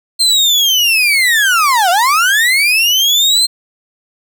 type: linear two-way sweep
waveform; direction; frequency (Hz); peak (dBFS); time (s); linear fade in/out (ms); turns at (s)
35% pulse; down then up; 4186 to 677 to 4186; -7; 0.19-3.47; 20; 1.9
effects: none